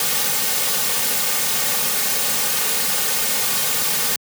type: noise with comb filter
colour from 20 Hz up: white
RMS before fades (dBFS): -20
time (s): 0-4.16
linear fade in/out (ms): 2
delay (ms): 3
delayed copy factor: -0.8
effects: high-pass 150 Hz 12 dB/octave